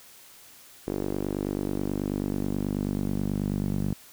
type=tone with band-pass filter sweep; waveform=sawtooth; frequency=49.27 Hz; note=G1; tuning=10 cents sharp; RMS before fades=-29 dBFS; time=0.87-3.93 s; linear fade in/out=0 ms; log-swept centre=360 to 190 Hz; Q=2; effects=white hiss -51 dBFS RMS until 4.12 s